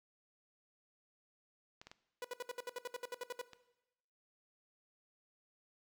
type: clicks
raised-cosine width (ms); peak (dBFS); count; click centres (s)
0.2; -34; 4; 1.815 / 1.87 / 1.915 / 3.533
type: tone bursts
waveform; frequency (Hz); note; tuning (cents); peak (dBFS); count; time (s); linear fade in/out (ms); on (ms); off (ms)
sawtooth; 491.5; B4; -8; -36; 14; 2.22-3.415; 2; 25; 65
effects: noise-tail reverb RT60 1.0 s tail -17 dB re dry